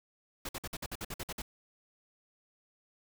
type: noise bursts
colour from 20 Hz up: pink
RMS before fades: -39 dBFS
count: 11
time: 0.45-1.42 s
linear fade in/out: 5 ms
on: 40 ms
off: 53 ms
effects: none